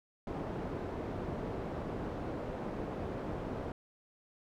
white low-pass noise, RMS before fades -39 dBFS, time 0.27-3.72 s, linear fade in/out 2 ms, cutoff 510 Hz, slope 12 dB/octave, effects none

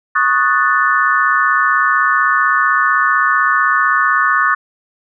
sine chord, D# half-diminished seventh, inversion third, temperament equal, 1108.7 / 1244.5 / 1480 / 1760 Hz, C#6 / D#6 / F#6 / A6, 0 / 0 / 0 / 0 cents, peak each -16 dBFS, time 0.15-4.55 s, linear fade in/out 10 ms, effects none

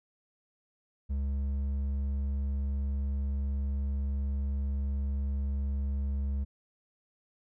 sine tone with hard clipping, 69.3 Hz, C#2, in tune, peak -30 dBFS, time 1.09-6.45 s, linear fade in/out 20 ms, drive 5 dB, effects none

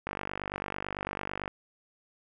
click train, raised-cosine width 0.5 ms, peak -18 dBFS, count 70, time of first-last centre 0.07-1.478 s, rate 49 Hz, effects none

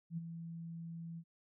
sine tone with ADSR envelope, 166.5 Hz, E3, 18 cents sharp, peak -35 dBFS, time 0.1-1.24 s, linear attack 74 ms, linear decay 21 ms, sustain -8 dB, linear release 60 ms, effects none

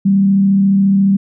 sine tone with frequency modulation, 196 Hz, G3, in tune, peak -8 dBFS, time 0.05-1.17 s, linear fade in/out 10 ms, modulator 34.3 Hz, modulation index 0.25, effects none

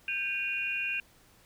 sine tone cluster, 1580 / 2458 / 2763 Hz, G6 / D#7 / F7, +13 / -22 / -19 cents, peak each -38 / -32 / -34 dBFS, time 0.08-1 s, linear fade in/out 2 ms, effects pink hiss -61 dBFS RMS until 1.45 s

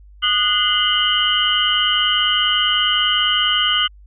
sine tone cluster, 1232 / 1472 / 2058 / 2890 / 3095 Hz, D#6 / F#6 / C7 / F#7 / G7, -17 / -9 / -29 / -41 / -23 cents, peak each -22 / -23 / -26 / -18 / -19 dBFS, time 0.22-3.88 s, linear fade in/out 20 ms, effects added 50 Hz sine -41 dBFS peak until 4.06 s

